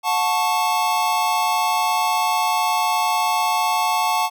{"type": "chord", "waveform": "square", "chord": "F# minor", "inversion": "none", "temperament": "equal with one note detuned", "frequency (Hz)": [723.9, 880, 1108.7], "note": ["F#5", "A5", "C#6"], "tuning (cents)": [-38, 0, 0], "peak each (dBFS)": [-24, -21, -24], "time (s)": [0.03, 4.3], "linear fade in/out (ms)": 50, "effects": []}